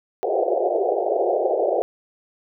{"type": "band-pass noise", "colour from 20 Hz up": "pink", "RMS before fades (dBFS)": -21, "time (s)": [0.23, 1.82], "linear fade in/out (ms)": 0, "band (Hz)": [360, 770], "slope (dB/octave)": 96, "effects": []}